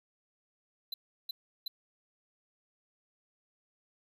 square tone bursts, 4013 Hz, B7, 27 cents sharp, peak -35 dBFS, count 3, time 0.92-1.68 s, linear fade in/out 5 ms, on 20 ms, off 350 ms, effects 11-bit

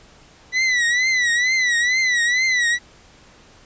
40% pulse tone with vibrato, 1975.5 Hz, B6, in tune, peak -15 dBFS, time 0.52-2.79 s, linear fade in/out 50 ms, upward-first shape triangle, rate 2.2 Hz, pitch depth 110 cents each way, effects pink hiss -49 dBFS RMS until 3.65 s + resampled to 16000 Hz

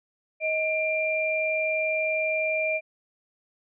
sine tone pair together, 630 / 2379 Hz, D#5 / D7, +21 / +22 cents, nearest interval octave + major seventh, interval 2301 cents, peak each -26 / -26 dBFS, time 0.4-2.81 s, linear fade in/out 50 ms, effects none

